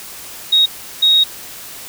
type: tone bursts at uneven times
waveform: sine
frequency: 3767 Hz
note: A#7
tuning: 17 cents sharp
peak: -8 dBFS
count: 2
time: 0.52-0.66 / 1.02-1.24 s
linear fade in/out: 10 ms
effects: white hiss -33 dBFS RMS until 1.88 s